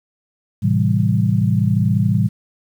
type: chord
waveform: sine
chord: A minor seventh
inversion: none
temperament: equal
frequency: 110 / 130.81 / 164.81 / 196 Hz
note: A2 / C3 / E3 / G3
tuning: 0 / 0 / 0 / 0 cents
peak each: -17 / -20 / -20 / -19 dBFS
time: 0.62-2.29 s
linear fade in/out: 20 ms
effects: 8-bit